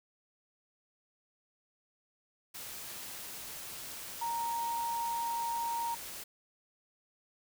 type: tone in noise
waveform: sine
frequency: 932.3 Hz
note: A#5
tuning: in tune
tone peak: -32 dBFS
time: 4.21-5.95 s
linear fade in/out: 10 ms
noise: white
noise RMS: -44 dBFS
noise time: 2.54-6.24 s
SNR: +9 dB
effects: none